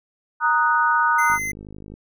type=chord; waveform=sine; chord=D# minor; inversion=second; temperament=equal; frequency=932.3 / 1244.5 / 1480 Hz; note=A#5 / D#6 / F#6; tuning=0 / 0 / 0 cents; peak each=-20 dBFS; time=0.4-1.39 s; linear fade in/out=50 ms
type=tone; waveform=square; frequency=2064 Hz; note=C7; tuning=24 cents flat; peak=-25 dBFS; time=1.18-1.52 s; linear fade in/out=10 ms
type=click train; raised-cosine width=3 ms; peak=-26 dBFS; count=34; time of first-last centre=1.3-1.94 s; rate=51.6 Hz
effects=none